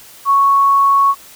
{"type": "tone", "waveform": "sine", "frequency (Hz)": 1108.7, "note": "C#6", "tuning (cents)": 0, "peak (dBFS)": -8, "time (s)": [0.25, 1.15], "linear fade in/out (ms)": 50, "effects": ["white hiss -40 dBFS RMS until 1.35 s"]}